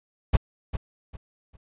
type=noise with echo; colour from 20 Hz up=brown; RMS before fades=-17 dBFS; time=0.33-0.37 s; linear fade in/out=10 ms; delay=400 ms; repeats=3; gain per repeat=-11 dB; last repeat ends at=1.57 s; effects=resampled to 8000 Hz